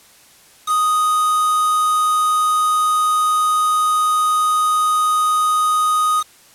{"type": "tone with quantisation", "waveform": "triangle", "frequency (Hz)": 1244.5, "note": "D#6", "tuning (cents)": 0, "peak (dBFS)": -12, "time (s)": [0.66, 6.24], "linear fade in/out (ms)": 50, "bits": 4, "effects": ["white hiss -48 dBFS RMS until 6.54 s", "low-pass 12000 Hz 12 dB/octave"]}